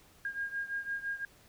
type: beating tone pair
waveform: sine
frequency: 1619 / 1624.9 Hz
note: G#6 / G#6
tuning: -45 / -38 cents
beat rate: 5.9 Hz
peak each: -36 / -39 dBFS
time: 0.25-1.25 s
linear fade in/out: 2 ms
effects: pink hiss -61 dBFS RMS until 1.48 s